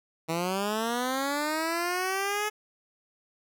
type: linear sweep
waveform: 10% pulse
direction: up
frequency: 159.8 to 427.2 Hz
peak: -19 dBFS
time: 0.28-2.5 s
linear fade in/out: 20 ms
effects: none